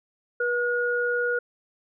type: tone pair together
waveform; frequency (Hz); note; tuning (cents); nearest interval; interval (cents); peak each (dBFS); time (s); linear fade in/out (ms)
sine; 483.8 / 1441.4; B4 / F#6; -36 / -46; octave + perfect fifth; 1890; -25; 0.4-1.39; 5
effects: none